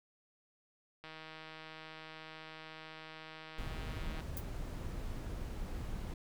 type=click train; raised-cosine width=0.3 ms; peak=-33 dBFS; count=501; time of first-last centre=1.04-4.205 s; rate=158 Hz
type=noise; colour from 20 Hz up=brown; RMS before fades=-41 dBFS; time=3.58-6.14 s; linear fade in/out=5 ms
type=noise with exponential decay; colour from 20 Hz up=violet; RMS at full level=-39 dBFS; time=4.37-4.45 s; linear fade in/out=0 ms; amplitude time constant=16 ms
effects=none